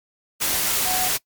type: tone in noise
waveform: sine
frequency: 740 Hz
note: F#5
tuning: in tune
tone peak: -25 dBFS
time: 0.85-1.09 s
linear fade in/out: 20 ms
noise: white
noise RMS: -22 dBFS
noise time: 0.4-1.18 s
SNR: -6 dB
effects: noise-tail reverb RT60 0.1 s tail -22 dB re dry + MP3 96 kbps